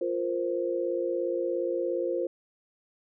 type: chord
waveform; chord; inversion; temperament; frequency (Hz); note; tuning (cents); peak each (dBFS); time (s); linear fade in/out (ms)
sine; F suspended fourth; none; equal; 349.2 / 466.2 / 523.3; F4 / Bb4 / C5; 0 / 0 / 0; -30 / -33 / -30; 0.01-2.27; 5
effects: none